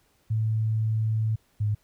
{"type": "tone pair in turn", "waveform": "sine", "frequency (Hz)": [110, 105.05], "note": ["A2", "G#2"], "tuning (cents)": [0, 20], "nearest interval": "minor second", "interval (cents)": 80, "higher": "first", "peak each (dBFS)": -22, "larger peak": "neither", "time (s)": [[0.3, 1.36], [1.6, 1.75]], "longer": "first", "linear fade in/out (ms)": 10, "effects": ["pink hiss -66 dBFS RMS until 1.83 s"]}